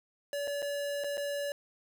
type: tone with dropouts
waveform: square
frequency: 572 Hz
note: D5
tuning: 46 cents flat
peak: -33 dBFS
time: 0.33-1.52 s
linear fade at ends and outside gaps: 1 ms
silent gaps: 0.474-0.478 / 0.621-0.626 / 1.038-1.043 / 1.172-1.178 s
effects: none